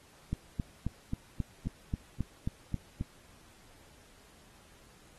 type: click train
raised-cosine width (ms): 5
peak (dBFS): -19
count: 11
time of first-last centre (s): 0.33-3.011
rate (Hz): 3.73
effects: pink hiss -60 dBFS RMS until 5.18 s + AAC 32 kbps